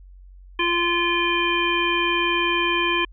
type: harmonic tone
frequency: 345.6 Hz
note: F4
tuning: 18 cents flat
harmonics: 1 / 3 / 5 / 7 / 9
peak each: -25 / -24 / -27 / -24 / -26 dBFS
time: 0.59-3.05 s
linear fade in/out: 5 ms
effects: added 46 Hz sine -42 dBFS peak until 3.12 s